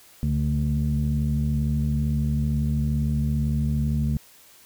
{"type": "tone cluster", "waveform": "sine", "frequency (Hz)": [71.3, 144.2, 222], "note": ["C#2", "D3", "A3"], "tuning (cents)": [49, -31, 16], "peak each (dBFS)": [-24, -23, -26], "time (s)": [0.23, 4.17], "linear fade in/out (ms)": 0, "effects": ["tanh soft clip ceiling -14 dBFS", "white hiss -52 dBFS RMS until 4.65 s"]}